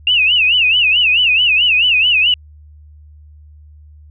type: tone with vibrato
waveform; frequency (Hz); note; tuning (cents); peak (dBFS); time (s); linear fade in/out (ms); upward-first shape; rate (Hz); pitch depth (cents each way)
sine; 2725; F7; -43; -9; 0.07-2.34; 2; sine; 4.6; 170
effects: added 75 Hz sine -38 dBFS peak until 4.1 s